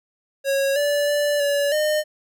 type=tone with pitch steps; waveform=square; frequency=549 / 580 / 584 / 571 / 609 Hz; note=C#5 / D5 / D5 / D5 / D#5; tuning=-17 / -22 / -10 / -49 / -37 cents; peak=-19 dBFS; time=0.44-2.04 s; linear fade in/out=50 ms; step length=320 ms; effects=none